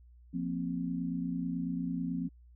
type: chord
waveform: sine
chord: F suspended fourth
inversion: none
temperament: just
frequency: 174.61 / 232.8 / 261.9 Hz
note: F3 / Bb3 / C4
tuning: 0 / -2 / +2 cents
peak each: -35 / -39 / -35 dBFS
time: 0.33-2.29 s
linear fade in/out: 20 ms
effects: added 60 Hz sine -54 dBFS peak until 2.55 s